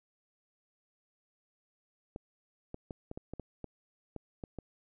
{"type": "clicks", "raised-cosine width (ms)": 2, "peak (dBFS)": -27, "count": 11, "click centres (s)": [2.161, 2.744, 2.908, 3.114, 3.175, 3.336, 3.397, 3.643, 4.163, 4.438, 4.587], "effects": []}